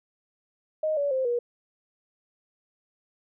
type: tone with pitch steps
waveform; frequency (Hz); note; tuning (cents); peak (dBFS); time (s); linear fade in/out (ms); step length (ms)
sine; 622.3 / 570.7 / 523.3 / 479.9; D#5 / D5 / C5 / B4; 0 / -50 / 0 / -50; -23; 0.83-1.39; 5; 140
effects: none